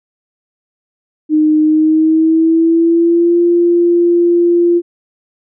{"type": "tone with pitch glide", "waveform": "sine", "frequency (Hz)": [307.8, 345.5], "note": ["D#4", "F4"], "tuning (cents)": [-19, -19], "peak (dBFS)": -7, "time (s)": [1.29, 4.82], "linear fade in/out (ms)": 50, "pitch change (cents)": 200, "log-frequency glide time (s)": [1.61, 3.39], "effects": []}